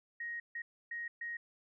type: tone bursts at uneven times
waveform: sine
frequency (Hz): 1877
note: A#6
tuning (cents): +11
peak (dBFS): -38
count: 4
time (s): 0.2-0.4 / 0.55-0.62 / 0.91-1.08 / 1.21-1.37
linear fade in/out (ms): 5
effects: none